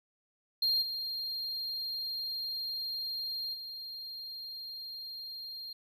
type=tone with level steps; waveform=triangle; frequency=4208 Hz; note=C8; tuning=9 cents sharp; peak=-25 / -33 / -39 dBFS; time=0.62-5.73 s; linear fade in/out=5 ms; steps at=0.81 / 3.53 s; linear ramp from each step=20 ms; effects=none